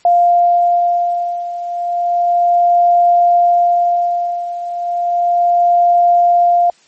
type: beating tone pair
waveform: sine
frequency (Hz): 698.5 / 698.83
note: F5 / F5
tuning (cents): 0 / +1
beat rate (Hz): 0.33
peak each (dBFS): -11 / -15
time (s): 0.05-6.7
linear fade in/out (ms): 2
effects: white hiss -50 dBFS RMS until 6.87 s + MP3 32 kbps